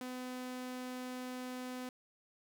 sawtooth tone, 252.6 Hz, B3, 39 cents sharp, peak -37 dBFS, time 0.01-1.89 s, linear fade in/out 2 ms, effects none

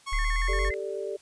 sawtooth tone, 1099 Hz, C#6, 15 cents flat, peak -28 dBFS, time 0.06-0.7 s, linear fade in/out 20 ms
sine exponential sweep, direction up, 34.94 to 48.62 Hz, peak -24 dBFS, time 0.12-0.71 s, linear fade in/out 10 ms
sine tone with vibrato, 1926 Hz, B6, 44 cents flat, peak -31 dBFS, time 0.13-0.74 s, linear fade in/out 0 ms, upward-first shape square, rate 8.7 Hz, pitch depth 120 cents each way
sine chord, G suspended second, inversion none, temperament just, 392 / 441 / 588 Hz, G4 / A4 / D5, 0 / +4 / +2 cents, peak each -33 / -35 / -36 dBFS, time 0.48-1.17 s, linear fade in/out 10 ms
effects white hiss -57 dBFS RMS until 1.21 s + resampled to 22050 Hz

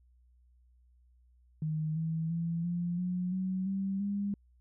sine tone with pitch steps, 155.56 / 161.42 / 167.5 / 173.81 / 180.35 / 187.14 / 194.19 / 201.5 Hz, D#3 / E3 / E3 / F3 / F#3 / F#3 / G3 / G3, 0 / -36 / +28 / -8 / -44 / +20 / -16 / +48 cents, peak -30 dBFS, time 1.62-4.34 s, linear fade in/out 2 ms, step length 340 ms, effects added 61 Hz sine -61 dBFS peak until 4.6 s

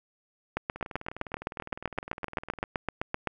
two click trains, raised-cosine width 0.5 ms, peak -13 / -24 dBFS, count 22 / 38, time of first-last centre 0.57-3.273 / 0.76-2.638 s, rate 7.77 / 19.7 Hz, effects none

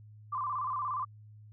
sine tone with vibrato, 1100 Hz, C#6, 14 cents flat, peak -31 dBFS, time 0.32-1.05 s, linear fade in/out 10 ms, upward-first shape square, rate 17 Hz, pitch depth 110 cents each way, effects added 106 Hz sine -50 dBFS peak until 1.52 s

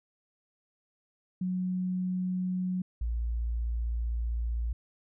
sine tone pair in turn, 183.4 / 57.77 Hz, F#3 / A#1, -15 / -15 cents, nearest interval octave + minor sixth, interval 2000 cents, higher first, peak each -28 dBFS, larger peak neither, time 1.41-2.82 / 3.01-4.73 s, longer second, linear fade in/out 5 ms, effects none

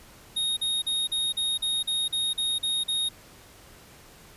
square tone bursts, 3729 Hz, A#7, in tune, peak -25 dBFS, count 11, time 0.36-3.09 s, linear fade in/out 10 ms, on 210 ms, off 42 ms, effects pink hiss -51 dBFS RMS until 4.36 s + resampled to 32000 Hz

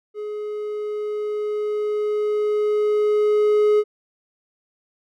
triangle tone with level ramp, 420.9 Hz, G#4, 23 cents sharp, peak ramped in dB -25 to -11 dBFS, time 0.14-3.84 s, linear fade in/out 50 ms, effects none

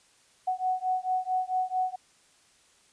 sine beating tone pair, 740 / 744.5 Hz, F#5 / F#5, 0 / +11 cents, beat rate 4.5 Hz, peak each -29 dBFS, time 0.47-1.96 s, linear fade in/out 10 ms, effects white hiss -62 dBFS RMS until 2.92 s + resampled to 22050 Hz

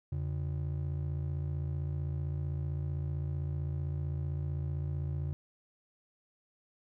triangle ring-modulated tone, 112.2 Hz, A2, 34 cents sharp, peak -27 dBFS, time 0.12-5.33 s, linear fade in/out 0 ms, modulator 27.8 Hz, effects none

